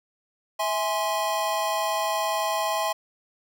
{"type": "chord", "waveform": "square", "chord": "E augmented", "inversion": "none", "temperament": "equal with one note detuned", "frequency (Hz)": [650.2, 830.6, 1046.5], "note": ["E5", "G#5", "B#5"], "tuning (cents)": [-24, 0, 0], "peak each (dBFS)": -29, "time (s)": [0.59, 2.93], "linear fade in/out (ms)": 10, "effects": []}